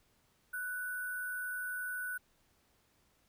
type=tone with sample-and-hold; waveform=sine; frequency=1484 Hz; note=F#6; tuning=5 cents sharp; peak=-36 dBFS; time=0.53-2.18 s; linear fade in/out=10 ms; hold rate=11025 Hz; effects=pink hiss -72 dBFS RMS until 3.28 s